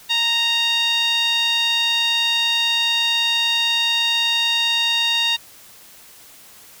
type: tone with band-pass filter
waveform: sawtooth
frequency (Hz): 929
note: A#5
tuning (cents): -6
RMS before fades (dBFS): -19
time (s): 0.09-5.37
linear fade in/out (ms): 20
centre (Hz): 3400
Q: 6.2
effects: white hiss -45 dBFS RMS until 6.8 s